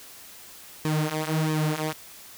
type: tone with flanger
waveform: sawtooth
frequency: 155.56 Hz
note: D#3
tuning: in tune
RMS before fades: -26 dBFS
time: 0.85-1.93 s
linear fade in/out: 0 ms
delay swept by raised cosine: 1.4 to 7.2 ms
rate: 1.5 Hz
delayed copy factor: -0.8
effects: white hiss -46 dBFS RMS until 2.37 s